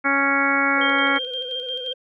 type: harmonic tone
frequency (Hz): 277.2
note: C#4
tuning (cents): 0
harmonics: 1 / 2 / 3 / 4 / 5 / 6 / 7 / 8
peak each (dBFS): -25 / -29 / -28 / -27 / -22 / -25 / -27 / -23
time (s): 0.04-1.19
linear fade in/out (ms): 20
type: tone with vibrato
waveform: triangle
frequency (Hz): 504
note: B4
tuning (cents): +35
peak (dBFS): -30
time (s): 0.77-1.94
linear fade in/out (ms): 10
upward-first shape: square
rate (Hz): 14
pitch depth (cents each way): 47
type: tone with tremolo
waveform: sine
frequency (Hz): 3184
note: G7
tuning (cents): +26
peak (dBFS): -25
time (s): 0.81-1.93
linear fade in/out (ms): 5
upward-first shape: square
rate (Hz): 5.7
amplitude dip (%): 45
effects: none